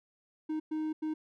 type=tone bursts at uneven times; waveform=triangle; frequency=311.1 Hz; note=D#4; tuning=in tune; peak=-29 dBFS; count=3; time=0.49-0.6 / 0.71-0.93 / 1.02-1.14 s; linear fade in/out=10 ms; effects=none